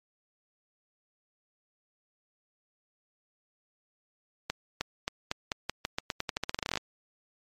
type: accelerating click train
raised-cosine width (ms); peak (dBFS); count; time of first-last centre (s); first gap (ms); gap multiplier
0.2; -12; 23; 4.5-6.773; 310; 0.87
effects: MP3 64 kbps